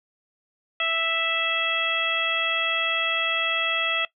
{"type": "harmonic tone", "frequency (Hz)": 659, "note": "E5", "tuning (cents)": -1, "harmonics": [1, 2, 3, 4, 5], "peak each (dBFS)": [-32, -29, -30, -26, -27], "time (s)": [0.8, 4.05], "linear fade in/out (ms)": 2, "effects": ["noise-tail reverb RT60 0.1 s tail -18 dB re dry"]}